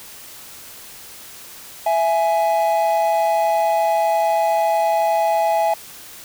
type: tone pair together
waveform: triangle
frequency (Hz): 663.4 / 835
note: E5 / G#5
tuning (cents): +11 / +9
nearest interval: major third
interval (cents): 398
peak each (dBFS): -16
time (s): 1.86-5.74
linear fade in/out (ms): 5
effects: white hiss -39 dBFS RMS until 6.24 s